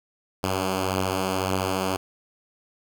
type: beating tone pair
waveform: 5% pulse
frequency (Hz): 94.2 / 96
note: F#2 / G2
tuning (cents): +32 / -36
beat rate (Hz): 1.8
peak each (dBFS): -13 / -20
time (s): 0.43-1.97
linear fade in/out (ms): 10
effects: none